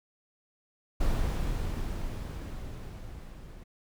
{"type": "noise with level ramp", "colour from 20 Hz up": "brown", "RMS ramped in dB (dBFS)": [-27, -46], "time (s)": [1, 3.64], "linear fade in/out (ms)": 10, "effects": []}